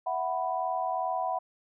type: chord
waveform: sine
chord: E suspended second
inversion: none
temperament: just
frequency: 659.3 / 741.7 / 988.9 Hz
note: E5 / F#5 / B5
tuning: 0 / +4 / +2 cents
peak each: -34 / -30 / -33 dBFS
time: 0.06-1.39 s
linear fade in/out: 10 ms
effects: none